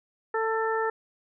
harmonic tone, 445.1 Hz, A4, 20 cents sharp, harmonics 1 / 2 / 3 / 4, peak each -27 / -30 / -32 / -33 dBFS, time 0.34-0.9 s, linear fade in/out 5 ms, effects none

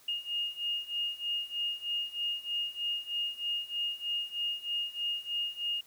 sine beating tone pair, 2844 / 2847.2 Hz, F7 / F7, +31 / +33 cents, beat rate 3.2 Hz, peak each -36 / -34 dBFS, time 0.08-5.81 s, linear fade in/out 5 ms, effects white hiss -60 dBFS RMS until 5.86 s

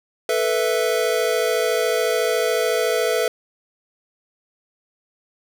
square chord, A suspended second, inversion none, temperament equal, 440 / 493.9 / 659.3 Hz, A4 / B4 / E5, 0 / 0 / 0 cents, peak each -23 / -23 / -24 dBFS, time 0.29-3.28 s, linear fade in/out 2 ms, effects none

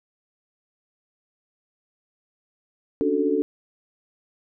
sine chord, D major seventh, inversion third, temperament equal with one note detuned, 278.3 / 293.7 / 370 / 440 Hz, C#4 / D4 / F#4 / A4, +7 / 0 / 0 / 0 cents, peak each -28 / -24 / -26 / -23 dBFS, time 3.01-3.42 s, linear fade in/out 0 ms, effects none

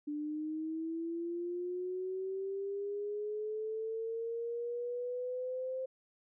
sine linear sweep, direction up, 293.7 to 523.3 Hz, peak -35 dBFS, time 0.07-5.86 s, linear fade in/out 10 ms, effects none

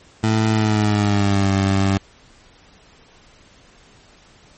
20% pulse tone with pitch glide, 110 to 97.43 Hz, A2 to G2, 0 to -10 cents, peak -10 dBFS, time 0.23-1.98 s, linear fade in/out 10 ms, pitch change -210 cents, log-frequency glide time 0.51-1.51 s, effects pink hiss -50 dBFS RMS until 4.57 s + MP3 32 kbps

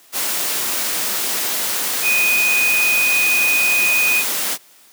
sine tone in noise, 2486 Hz, D#7, 2 cents flat, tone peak -14 dBFS, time 2.02-4.24 s, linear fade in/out 50 ms, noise white, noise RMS -21 dBFS, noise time 0.12-4.58 s, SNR +4 dB, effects white hiss -49 dBFS RMS until 4.92 s + high-pass 200 Hz 12 dB/octave

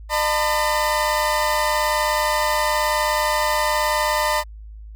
30% pulse tone cluster, 606 / 903 / 1002 Hz, D#5 / A5 / B5, -46 / +45 / +25 cents, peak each -20 dBFS, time 0.09-4.44 s, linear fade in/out 50 ms, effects added 53 Hz sine -35 dBFS peak until 4.95 s

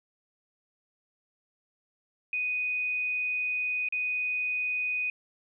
sine tone with dropouts, 2489 Hz, D#7, in tune, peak -27 dBFS, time 2.33-5.1 s, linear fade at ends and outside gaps 2 ms, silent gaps 3.887-3.924 s, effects none

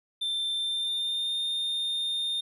triangle tone with pitch glide, 3565 to 3638 Hz, A7 to A#7, +22 to -43 cents, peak -26 dBFS, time 0.21-2.41 s, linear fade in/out 10 ms, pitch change +35 cents, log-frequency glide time 0.54-1.35 s, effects none

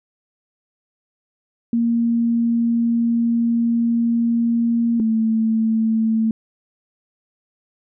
sine tone pair in turn, 233.1 / 222.6 Hz, A#3 / A3, 0 / +20 cents, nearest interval minor second, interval 80 cents, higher first, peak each -15 dBFS, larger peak neither, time 1.73-5 / 5-6.31 s, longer first, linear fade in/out 2 ms, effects none

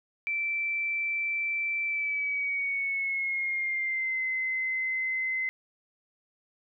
sine tone with pitch glide, 2334 to 2055 Hz, D7 to C7, -11 to -32 cents, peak -27 dBFS, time 0.27-5.49 s, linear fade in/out 0 ms, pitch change -221 cents, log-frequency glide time 1.85-4.23 s, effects none

